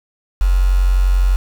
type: tone with quantisation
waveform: sine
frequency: 45.78 Hz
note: F#1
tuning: 18 cents flat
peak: -10 dBFS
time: 0.41-1.36 s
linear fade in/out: 0 ms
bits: 5
effects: none